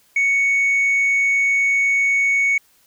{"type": "tone", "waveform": "sine", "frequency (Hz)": 2223, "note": "C#7", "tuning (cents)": 4, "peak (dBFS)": -12, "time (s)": [0.16, 2.58], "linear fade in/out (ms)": 5, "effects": ["tanh soft clip ceiling -13 dBFS", "white hiss -57 dBFS RMS until 2.86 s"]}